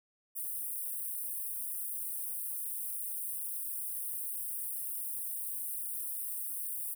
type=high-pass noise; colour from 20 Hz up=white; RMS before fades=-38 dBFS; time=0.35-6.95 s; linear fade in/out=20 ms; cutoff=8700 Hz; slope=96 dB/octave; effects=none